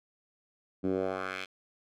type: tone with band-pass filter sweep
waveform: 10% pulse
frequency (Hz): 94.1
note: F#2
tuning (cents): +30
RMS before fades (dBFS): -33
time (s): 0.83-1.46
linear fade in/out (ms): 20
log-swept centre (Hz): 250 to 3000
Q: 1.7
effects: none